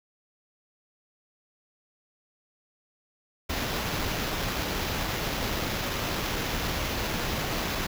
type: noise with sample-and-hold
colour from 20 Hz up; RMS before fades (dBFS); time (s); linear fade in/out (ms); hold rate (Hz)
pink; -30; 3.49-7.87; 10; 8820
effects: none